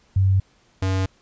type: tone pair in turn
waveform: sine / square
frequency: 95.9 / 94.8 Hz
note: G2 / F#2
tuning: -37 / +43 cents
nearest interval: unison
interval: 20 cents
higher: first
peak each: -14 / -20 dBFS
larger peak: first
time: 0.16-0.4 / 0.82-1.06 s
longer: neither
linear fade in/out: 5 ms
effects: pink hiss -59 dBFS RMS until 1.21 s + resampled to 16000 Hz